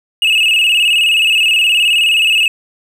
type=tone with vibrato; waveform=triangle; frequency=2736 Hz; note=F7; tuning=36 cents flat; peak=-7 dBFS; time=0.22-2.48 s; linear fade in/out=2 ms; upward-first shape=square; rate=19 Hz; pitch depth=79 cents each way; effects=none

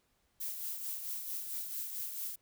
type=noise with tremolo; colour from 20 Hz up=violet; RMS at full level=-38 dBFS; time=0.4-2.36 s; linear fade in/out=10 ms; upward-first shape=sine; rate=4.5 Hz; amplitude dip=45%; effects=pink hiss -75 dBFS RMS until 2.41 s

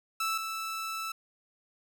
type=tone pair in turn; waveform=sawtooth; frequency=1318.5 / 1318.5 Hz; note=E6 / E6; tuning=0 / 0 cents; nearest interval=unison; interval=0 cents; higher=neither; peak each=-25 / -30 dBFS; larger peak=first; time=0.2-0.38 / 0.38-1.12 s; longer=second; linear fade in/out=5 ms; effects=none

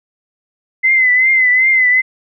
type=tone with vibrato; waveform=sine; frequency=2044 Hz; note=C7; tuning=41 cents flat; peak=-8 dBFS; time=0.83-2.02 s; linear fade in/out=20 ms; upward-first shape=triangle; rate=2.6 Hz; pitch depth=67 cents each way; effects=none

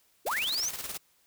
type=linear sweep; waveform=sine; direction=up; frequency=300 to 6530 Hz; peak=-28 dBFS; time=0.25-0.7 s; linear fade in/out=20 ms
type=noise with tremolo; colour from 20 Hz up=white; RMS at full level=-36 dBFS; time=0.26-0.98 s; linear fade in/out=10 ms; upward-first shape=square; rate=19 Hz; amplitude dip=55%
effects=white hiss -67 dBFS RMS until 1.26 s

